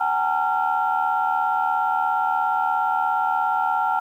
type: tone cluster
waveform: sine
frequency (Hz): 756 / 833 / 913 / 1376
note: F#5 / G#5 / A#5 / F6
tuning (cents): +37 / +5 / -36 / -26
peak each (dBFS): -24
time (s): 0-4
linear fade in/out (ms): 10
effects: tanh soft clip ceiling -10 dBFS + 9-bit